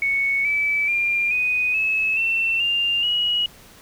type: tone with pitch steps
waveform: sine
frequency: 2217 / 2304 / 2395 / 2490 / 2588 / 2690 / 2796 / 2907 Hz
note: C#7 / D7 / D7 / D#7 / E7 / E7 / F7 / F#7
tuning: 0 / -34 / +33 / +1 / -32 / +34 / +1 / -31 cents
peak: -18 dBFS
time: 0.02-3.46 s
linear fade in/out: 2 ms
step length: 430 ms
effects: pink hiss -47 dBFS RMS until 3.81 s